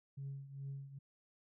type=tone with tremolo; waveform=sine; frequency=137.9 Hz; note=C#3; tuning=9 cents flat; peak=-39 dBFS; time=0.17-0.99 s; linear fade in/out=10 ms; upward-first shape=triangle; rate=2.4 Hz; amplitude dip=80%; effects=tanh soft clip ceiling -38 dBFS